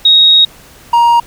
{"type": "tone pair in turn", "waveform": ["sine", "triangle"], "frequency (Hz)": [3766, 941.5], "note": ["A#7", "A#5"], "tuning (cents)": [17, 17], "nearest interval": "2 octaves", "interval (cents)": 2400, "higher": "first", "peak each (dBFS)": -3, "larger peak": "neither", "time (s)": [[0.05, 0.45], [0.93, 1.2]], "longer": "first", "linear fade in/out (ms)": 5, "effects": ["pink hiss -39 dBFS RMS until 1.26 s"]}